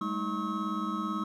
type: tone cluster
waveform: triangle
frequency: 199.7 / 217.9 / 315.9 / 1090 / 1283 Hz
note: G3 / A3 / D#4 / C#6 / E6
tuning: +32 / -17 / +26 / -29 / -47 cents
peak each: -34 / -35 / -35 / -35 / -34 dBFS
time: 0.01-1.24 s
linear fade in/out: 5 ms
effects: none